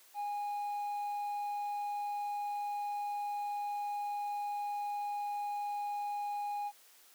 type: tone with hard clipping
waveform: sine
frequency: 822 Hz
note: G#5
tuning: 18 cents flat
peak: -35 dBFS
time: 0.14-6.72 s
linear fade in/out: 50 ms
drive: 2 dB
effects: white hiss -61 dBFS RMS until 7.14 s + high-pass 400 Hz 12 dB/octave